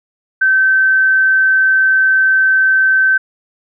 sine tone, 1543 Hz, G6, 28 cents flat, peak -8 dBFS, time 0.41-3.18 s, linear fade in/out 10 ms, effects none

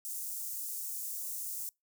white high-pass noise, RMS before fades -39 dBFS, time 0.05-1.69 s, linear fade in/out 0 ms, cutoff 6800 Hz, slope 24 dB/octave, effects noise-tail reverb RT60 0.2 s tail -26 dB re dry

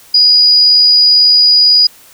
sine tone, 4911 Hz, D#8, 23 cents flat, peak -4 dBFS, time 0.14-1.87 s, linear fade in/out 5 ms, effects white hiss -41 dBFS RMS until 2.13 s

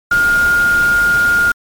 sine tone in noise, 1417 Hz, F6, 25 cents sharp, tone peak -9 dBFS, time 0.11-1.52 s, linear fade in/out 5 ms, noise pink, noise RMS -25 dBFS, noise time 0.11-1.52 s, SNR +13 dB, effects MP3 96 kbps

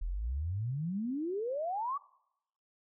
sine exponential sweep, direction up, 37.86 to 1174.7 Hz, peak -32 dBFS, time 0.01-1.98 s, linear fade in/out 10 ms, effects noise-tail reverb RT60 0.8 s tail -21 dB re dry

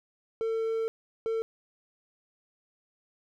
triangle tone bursts at uneven times, 449.4 Hz, A4, 37 cents sharp, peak -25 dBFS, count 2, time 0.41-0.88 / 1.26-1.42 s, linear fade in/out 0 ms, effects none

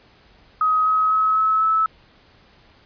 sine tone with pitch steps, 1263 / 1273.3 / 1283.6 / 1294 / 1304.5 Hz, D#6 / D#6 / E6 / E6 / E6, +26 / +40 / -46 / -32 / -18 cents, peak -15 dBFS, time 0.61-1.86 s, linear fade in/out 2 ms, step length 250 ms, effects pink hiss -53 dBFS RMS until 2.85 s + resampled to 11025 Hz

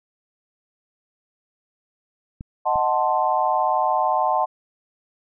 clicks, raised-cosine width 5 ms, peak -21 / -25 dBFS, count 2, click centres 2.409 / 2.758 s
sine chord, D# diminished seventh, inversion none, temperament equal, 622.3 / 740 / 880 / 1046.5 Hz, D#5 / F#5 / A5 / C6, 0 / 0 / 0 / 0 cents, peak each -25 / -22 / -22 / -24 dBFS, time 2.65-4.46 s, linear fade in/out 20 ms
effects none

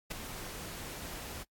pink noise with ADSR envelope, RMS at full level -35 dBFS, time 0.1-1.44 s, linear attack 15 ms, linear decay 9 ms, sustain -8 dB, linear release 19 ms, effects noise-tail reverb RT60 0.1 s tail -23 dB re dry + AAC 64 kbps

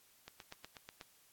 click train, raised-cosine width 0.2 ms, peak -30 dBFS, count 7, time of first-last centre 0.28-1.012 s, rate 8.2 Hz, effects white hiss -67 dBFS RMS until 1.32 s + AAC 64 kbps

